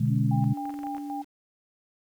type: chord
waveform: sine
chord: G# diminished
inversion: first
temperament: equal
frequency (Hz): 123.47 / 146.83 / 207.7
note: B2 / D3 / G#3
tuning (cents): 0 / 0 / 0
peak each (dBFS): -24 / -26 / -27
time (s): 0-0.54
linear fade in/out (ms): 10
type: tone with pitch glide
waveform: sine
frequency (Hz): 277.2 to 289.6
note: C#4 to D4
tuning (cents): 0 to -24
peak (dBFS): -33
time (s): 0.07-1.25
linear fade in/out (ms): 50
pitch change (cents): +76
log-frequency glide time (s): 0.44-0.55
type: tone with tremolo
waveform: sine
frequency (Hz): 800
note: G5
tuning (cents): +35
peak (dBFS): -32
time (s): 0.31-1.22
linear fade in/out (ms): 5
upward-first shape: square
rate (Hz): 3.8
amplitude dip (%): 70
type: clicks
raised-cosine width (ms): 0.5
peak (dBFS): -31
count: 8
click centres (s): 0.655 / 0.695 / 0.741 / 0.79 / 0.833 / 0.869 / 0.948 / 0.981
effects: 9-bit